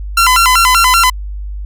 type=tone with vibrato; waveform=sawtooth; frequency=1176 Hz; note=D6; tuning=2 cents sharp; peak=-3 dBFS; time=0.17-1.1 s; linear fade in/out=5 ms; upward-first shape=square; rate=5.2 Hz; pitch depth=260 cents each way; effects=added 50 Hz sine -20 dBFS peak until 1.65 s